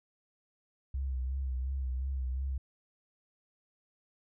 sine tone with vibrato, 65.41 Hz, C2, in tune, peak -31 dBFS, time 0.94-2.58 s, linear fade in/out 5 ms, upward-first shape sine, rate 2.8 Hz, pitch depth 60 cents each way, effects none

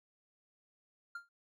triangle tone with exponential decay, 1396.9 Hz, F6, in tune, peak -36 dBFS, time 1.15-1.29 s, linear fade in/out 5 ms, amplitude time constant 29 ms, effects none

